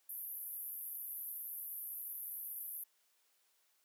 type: band-pass noise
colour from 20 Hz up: white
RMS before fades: -45 dBFS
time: 0.09-2.84 s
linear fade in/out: 5 ms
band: 11000 to 14000 Hz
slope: 96 dB/octave
effects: white hiss -75 dBFS RMS until 3.84 s + high-pass 400 Hz 12 dB/octave